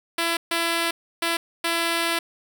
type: tone bursts at uneven times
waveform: 5% pulse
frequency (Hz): 335.4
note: E4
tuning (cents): +30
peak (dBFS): -10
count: 4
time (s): 0.18-0.37 / 0.51-0.91 / 1.22-1.37 / 1.64-2.19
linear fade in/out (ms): 5
effects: none